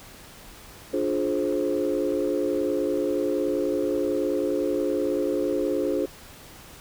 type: chord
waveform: sine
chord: D half-diminished seventh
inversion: none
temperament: just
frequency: 293.7 / 352.4 / 422.9 / 528.6 Hz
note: D4 / F4 / Ab4 / C5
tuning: 0 / +16 / +31 / +18 cents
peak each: -27 dBFS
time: 0.93-6.06 s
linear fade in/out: 10 ms
effects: tanh soft clip ceiling -15 dBFS + pink hiss -46 dBFS RMS until 6.8 s